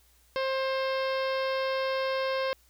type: harmonic tone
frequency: 530 Hz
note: C5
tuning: 22 cents sharp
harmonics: 1 / 2 / 3 / 4 / 5 / 6 / 7 / 8 / 9 / 10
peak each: -28 / -34 / -38 / -40 / -42 / -44 / -45 / -46 / -47 / -48 dBFS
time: 0.36-2.53 s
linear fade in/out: 0 ms
effects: added 60 Hz sine -63 dBFS peak until 2.69 s + white hiss -64 dBFS RMS until 2.69 s